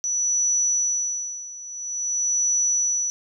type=tone with tremolo; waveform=sine; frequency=5920 Hz; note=F#8; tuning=in tune; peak=-18 dBFS; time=0.04-3.1 s; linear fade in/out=0 ms; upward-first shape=sine; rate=0.49 Hz; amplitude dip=85%; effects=none